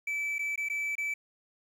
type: tone with dropouts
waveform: triangle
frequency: 2311 Hz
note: D7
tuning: 28 cents flat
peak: -28 dBFS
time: 0.07-1.14 s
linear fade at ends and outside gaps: 5 ms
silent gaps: 0.384-0.391 / 0.559-0.576 / 0.687-0.698 / 0.954-0.98 s
effects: 10-bit